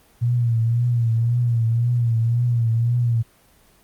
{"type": "tone with vibrato", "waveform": "sine", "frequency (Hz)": 117.6, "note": "A#2", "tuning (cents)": 16, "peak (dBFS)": -16, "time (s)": [0.21, 3.23], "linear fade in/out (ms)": 20, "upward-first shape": "triangle", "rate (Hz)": 1.9, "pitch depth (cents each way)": 72, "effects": ["pink hiss -55 dBFS RMS until 3.83 s", "Opus 24 kbps"]}